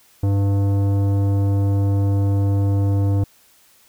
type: tone with tanh clipping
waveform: triangle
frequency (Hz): 99.4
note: G2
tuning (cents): +25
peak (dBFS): -17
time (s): 0.23-3.24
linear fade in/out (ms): 5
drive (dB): 18
effects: white hiss -54 dBFS RMS until 3.88 s